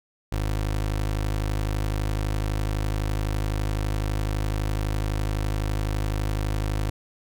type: tone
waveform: 25% pulse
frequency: 51.91 Hz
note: G#1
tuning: in tune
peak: -20 dBFS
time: 0.32-6.9 s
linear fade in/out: 5 ms
effects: none